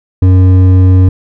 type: tone with hard clipping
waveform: sine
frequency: 92.7 Hz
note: F#2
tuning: 4 cents sharp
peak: -4 dBFS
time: 0.22-1.09 s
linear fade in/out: 5 ms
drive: 8 dB
effects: none